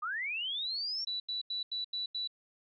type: linear sweep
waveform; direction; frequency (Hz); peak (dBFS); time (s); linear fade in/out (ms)
sine; up; 1173 to 5588; -33; 0.02-1.05; 10
type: tone bursts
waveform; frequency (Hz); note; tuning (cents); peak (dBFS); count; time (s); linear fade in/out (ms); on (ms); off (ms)
sine; 3951; B7; 0; -33; 6; 1.07-2.275; 5; 130; 85
effects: none